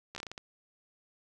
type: slowing click train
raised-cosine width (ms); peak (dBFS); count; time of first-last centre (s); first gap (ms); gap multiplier
0.2; -24; 8; 0.15-0.379; 13; 1.3
effects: none